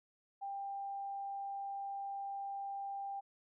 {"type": "tone", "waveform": "sine", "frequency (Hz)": 793, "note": "G5", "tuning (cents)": 20, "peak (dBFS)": -39, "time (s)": [0.41, 3.21], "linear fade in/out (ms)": 20, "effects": []}